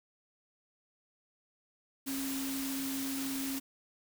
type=tone in noise; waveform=sine; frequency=270 Hz; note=C#4; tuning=45 cents flat; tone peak=-35 dBFS; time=2.06-3.6 s; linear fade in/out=20 ms; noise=white; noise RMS=-40 dBFS; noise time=2.06-3.6 s; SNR=+2 dB; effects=none